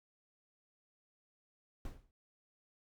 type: noise with exponential decay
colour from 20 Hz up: brown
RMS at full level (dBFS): -38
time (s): 1.85-2.11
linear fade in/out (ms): 2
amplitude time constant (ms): 55
effects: none